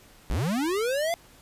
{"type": "linear sweep", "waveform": "square", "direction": "up", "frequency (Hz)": [36.22, 698.5], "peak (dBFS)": -25, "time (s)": [0.3, 1.14], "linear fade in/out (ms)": 0, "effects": ["pink hiss -54 dBFS RMS until 1.41 s", "resampled to 32000 Hz"]}